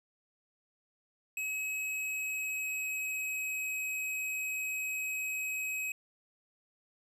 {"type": "tone with pitch glide", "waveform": "square", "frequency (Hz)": [2559, 2541], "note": ["D#7", "D#7"], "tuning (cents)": [48, 36], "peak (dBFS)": -34, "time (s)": [1.37, 5.92], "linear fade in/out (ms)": 2, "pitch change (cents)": -12, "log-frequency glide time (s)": [1.77, 3.79], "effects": []}